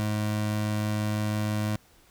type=tone; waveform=25% pulse; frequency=106.1 Hz; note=G#2; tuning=38 cents sharp; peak=-22 dBFS; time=0-1.76 s; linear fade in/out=0 ms; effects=pink hiss -59 dBFS RMS until 2.1 s